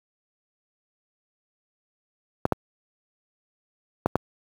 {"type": "clicks", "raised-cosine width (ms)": 1, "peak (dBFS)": -5, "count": 4, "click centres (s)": [2.454, 2.523, 4.06, 4.156], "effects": ["high-pass 80 Hz 12 dB/octave", "7-bit"]}